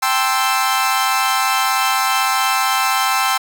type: chord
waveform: sawtooth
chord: A minor seventh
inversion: third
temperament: equal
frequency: 784 / 880 / 1046.5 / 1318.5 Hz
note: G5 / A5 / C6 / E6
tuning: 0 / 0 / 0 / 0 cents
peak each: -16 / -21 / -16 / -16 dBFS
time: 0.02-3.38 s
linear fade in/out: 10 ms
effects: none